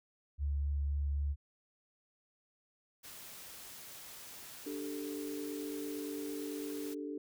sine tone with vibrato, 71.4 Hz, D2, 48 cents flat, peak -31 dBFS, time 0.38-1.36 s, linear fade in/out 50 ms, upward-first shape triangle, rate 3.8 Hz, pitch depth 12 cents each way
white noise, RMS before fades -50 dBFS, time 3.03-6.95 s, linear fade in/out 20 ms
sine chord, D suspended fourth, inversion none, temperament just, 293.7 / 391.6 / 440.5 Hz, D4 / G4 / A4, 0 / -2 / +2 cents, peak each -40 / -45 / -44 dBFS, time 4.66-7.18 s, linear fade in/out 5 ms
effects none

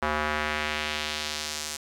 square tone with band-pass filter sweep, 75.8 Hz, D#2, 45 cents flat, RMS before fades -30 dBFS, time 0.02-1.77 s, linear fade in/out 5 ms, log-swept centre 1200 to 7100 Hz, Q 1.2, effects 9-bit

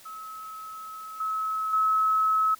sine tone with level steps, 1290 Hz, E6, 38 cents flat, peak -37 / -26 / -20 dBFS, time 0.05-2.55 s, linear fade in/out 10 ms, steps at 1.2 / 1.73 s, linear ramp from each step 5 ms, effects white hiss -52 dBFS RMS until 2.59 s

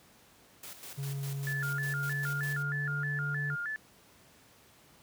white noise with tremolo, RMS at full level -45 dBFS, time 0.63-2.63 s, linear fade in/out 5 ms, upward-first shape square, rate 5 Hz, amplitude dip 60%
triangle tone with pitch glide, 138.59 to 144.73 Hz, C#3 to D3, 0 to -25 cents, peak -31 dBFS, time 0.97-3.56 s, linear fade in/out 20 ms, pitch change +75 cents, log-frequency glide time 1.35-2.95 s
sine tone with vibrato, 1567 Hz, G6, 1 cent flat, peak -33 dBFS, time 1.47-3.76 s, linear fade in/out 0 ms, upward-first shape square, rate 3.2 Hz, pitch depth 180 cents each way
effects pink hiss -60 dBFS RMS until 5.02 s + high-pass 80 Hz 12 dB/octave

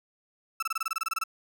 35% pulse tone bursts, 1318.5 Hz, E6, in tune, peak -25 dBFS, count 13, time 0.6-1.238 s, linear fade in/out 5 ms, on 26 ms, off 25 ms, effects none

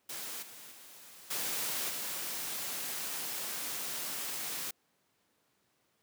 white noise with level steps, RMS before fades -41 / -50 / -53 / -35 / -38 dBFS, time 0.09-4.71 s, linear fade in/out 5 ms, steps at 0.42 / 0.71 / 1.3 / 1.89 s, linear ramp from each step 10 ms, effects pink hiss -74 dBFS RMS until 6.02 s + high-pass 150 Hz 12 dB/octave

